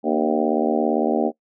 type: harmonic tone with a mistuned harmonic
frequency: 77.78 Hz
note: D#2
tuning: in tune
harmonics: 3 / 4 / 5 / 6 / 7 / 8 / 9 / 10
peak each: -23 / -24 / -25 / -26 / -26 / -27 / -28 / -28 dBFS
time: 0.03-1.32 s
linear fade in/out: 50 ms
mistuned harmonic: 4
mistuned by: -61 cents
effects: noise-tail reverb RT60 0.1 s tail -21 dB re dry